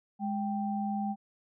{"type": "tone pair together", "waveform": "sine", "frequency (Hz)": [207.4, 784.5], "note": ["G#3", "G5"], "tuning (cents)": [-2, 1], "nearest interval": "octave + major seventh", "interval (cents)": 2303, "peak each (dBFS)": [-31, -34], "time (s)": [0.19, 1.16], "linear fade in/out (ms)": 50, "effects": []}